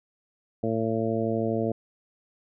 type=harmonic tone; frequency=112.4 Hz; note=A2; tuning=37 cents sharp; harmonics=1 / 2 / 3 / 4 / 5 / 6; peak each=-32 / -29 / -31 / -30 / -32 / -33 dBFS; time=0.63-1.72 s; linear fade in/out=5 ms; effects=none